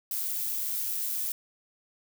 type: noise with amplitude modulation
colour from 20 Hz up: violet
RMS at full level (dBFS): -30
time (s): 0.11-1.32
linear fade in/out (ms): 2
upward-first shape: sine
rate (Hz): 108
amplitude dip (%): 30
effects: none